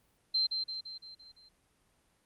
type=tone with echo; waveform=sine; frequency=4126 Hz; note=C8; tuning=25 cents flat; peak=-26 dBFS; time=0.34-0.47 s; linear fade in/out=10 ms; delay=170 ms; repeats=6; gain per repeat=-5 dB; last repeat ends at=1.49 s; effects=pink hiss -71 dBFS RMS until 2.25 s + Opus 32 kbps